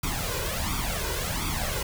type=noise with flanger; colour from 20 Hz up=pink; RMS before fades=-29 dBFS; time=0.03-1.83 s; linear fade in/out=5 ms; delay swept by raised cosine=0.85 to 2.05 ms; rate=1.4 Hz; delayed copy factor=+0.75; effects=none